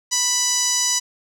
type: tone with band-pass filter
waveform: sawtooth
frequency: 987.8 Hz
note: B5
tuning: in tune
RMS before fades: -20 dBFS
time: 0.11-1 s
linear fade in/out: 20 ms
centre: 6200 Hz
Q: 3.8
effects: none